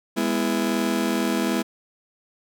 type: chord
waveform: 35% pulse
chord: E major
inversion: first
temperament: just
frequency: 206 / 247.2 / 329.6 Hz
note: G#3 / B3 / E4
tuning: -14 / +2 / 0 cents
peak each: -24 dBFS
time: 0.16-1.63 s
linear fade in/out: 20 ms
effects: none